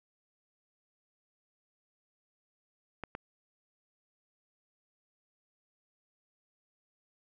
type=clicks; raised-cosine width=0.5 ms; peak=-23 dBFS; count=2; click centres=3.037 / 3.151 s; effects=none